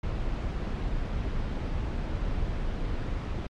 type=noise; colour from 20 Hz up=brown; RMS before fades=-30 dBFS; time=0.03-3.47 s; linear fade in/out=5 ms; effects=low-pass 4000 Hz 12 dB/octave + MP3 64 kbps